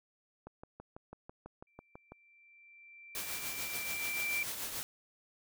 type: click train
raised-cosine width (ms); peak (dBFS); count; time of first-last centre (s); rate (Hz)
1; -33; 11; 0.47-2.12; 6.06
type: tone with exponential growth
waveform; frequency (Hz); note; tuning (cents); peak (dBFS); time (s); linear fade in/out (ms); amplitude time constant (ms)
sine; 2349; D7; 0; -31; 1.67-4.43; 2; 600
type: noise with tremolo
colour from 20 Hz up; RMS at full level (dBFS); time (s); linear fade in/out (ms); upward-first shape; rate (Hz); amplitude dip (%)
white; -38; 3.15-4.83; 0; triangle; 6.9; 50
effects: none